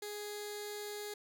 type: tone with notch filter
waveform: 15% pulse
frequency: 415.3 Hz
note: G#4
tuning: in tune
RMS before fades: -43 dBFS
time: 0.02-1.14 s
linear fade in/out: 5 ms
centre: 1100 Hz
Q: 0.57
effects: none

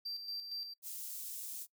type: tone with tremolo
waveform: triangle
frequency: 4699 Hz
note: D8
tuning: in tune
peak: -37 dBFS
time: 0.05-0.74 s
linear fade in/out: 10 ms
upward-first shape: square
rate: 4.3 Hz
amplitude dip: 50%
type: high-pass noise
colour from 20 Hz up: white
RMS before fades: -44 dBFS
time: 0.82-1.67 s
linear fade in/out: 50 ms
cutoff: 6800 Hz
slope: 12 dB/octave
effects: noise-tail reverb RT60 0.1 s tail -22 dB re dry

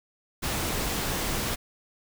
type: noise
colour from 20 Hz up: pink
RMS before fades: -29 dBFS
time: 0.42-1.56 s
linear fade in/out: 20 ms
effects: none

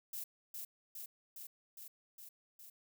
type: noise with echo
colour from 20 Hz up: violet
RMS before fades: -43 dBFS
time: 0.13-0.24 s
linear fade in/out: 5 ms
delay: 410 ms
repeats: 6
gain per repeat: -2 dB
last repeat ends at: 2.7 s
effects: none

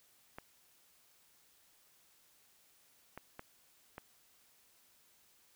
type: clicks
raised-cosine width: 0.5 ms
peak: -30 dBFS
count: 4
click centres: 0.385 / 3.176 / 3.394 / 3.981 s
effects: white hiss -68 dBFS RMS until 5.55 s

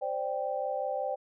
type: chord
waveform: sine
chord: C suspended second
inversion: none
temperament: just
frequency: 523.3 / 588.7 / 784.9 Hz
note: C5 / D5 / G5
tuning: 0 / +4 / +2 cents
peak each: -34 dBFS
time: 0.01-1.16 s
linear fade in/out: 20 ms
effects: none

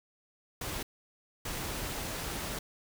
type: noise bursts at uneven times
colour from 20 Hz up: pink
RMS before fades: -37 dBFS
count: 2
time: 0.61-0.83 / 1.45-2.59 s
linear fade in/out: 5 ms
effects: none

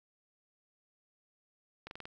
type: slowing click train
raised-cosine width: 0.3 ms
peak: -28 dBFS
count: 5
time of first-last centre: 1.87-2.055 s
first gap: 41 ms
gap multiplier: 1.08
effects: 11-bit

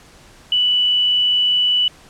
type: tone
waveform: sine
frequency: 2965 Hz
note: F#7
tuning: 3 cents sharp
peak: -13 dBFS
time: 0.52-1.88 s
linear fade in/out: 2 ms
effects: pink hiss -46 dBFS RMS until 2.09 s + low-pass 9000 Hz 12 dB/octave

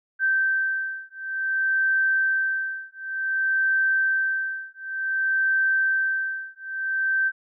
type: beating tone pair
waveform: sine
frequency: 1556 / 1556.55 Hz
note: G6 / G6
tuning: -13 / -13 cents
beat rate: 0.55 Hz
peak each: -24 dBFS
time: 0.19-7.32 s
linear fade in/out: 50 ms
effects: none

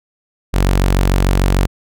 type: tone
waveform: sawtooth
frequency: 46.74 Hz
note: F#1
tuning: 18 cents sharp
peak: -7 dBFS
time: 0.53-1.67 s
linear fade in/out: 20 ms
effects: none

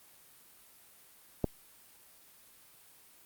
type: click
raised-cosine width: 2 ms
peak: -14 dBFS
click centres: 1.443 s
effects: white hiss -59 dBFS RMS until 3.25 s + Opus 32 kbps

